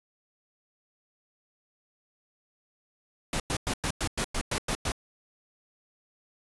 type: noise bursts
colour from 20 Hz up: pink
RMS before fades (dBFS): -29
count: 10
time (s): 3.33-4.92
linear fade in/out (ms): 2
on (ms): 69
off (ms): 100
effects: resampled to 24000 Hz